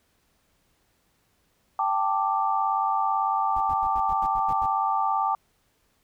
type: chord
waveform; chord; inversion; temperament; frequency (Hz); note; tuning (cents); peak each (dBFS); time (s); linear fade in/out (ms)
sine; G suspended second; none; just; 784 / 882 / 1176; G5 / A5 / D6; 0 / +4 / +2; -26; 1.79-5.35; 2
type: noise bursts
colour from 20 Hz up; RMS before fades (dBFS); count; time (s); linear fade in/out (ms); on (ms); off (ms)
brown; -38; 9; 3.56-4.662; 2; 46; 86
effects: pink hiss -68 dBFS RMS until 6.03 s